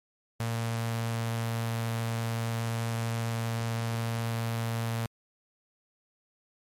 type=tone with notch filter; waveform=sawtooth; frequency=115 Hz; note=A#2; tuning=23 cents flat; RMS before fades=-31 dBFS; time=0.4-5.06 s; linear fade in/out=0 ms; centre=320 Hz; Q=1.5; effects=MP3 64 kbps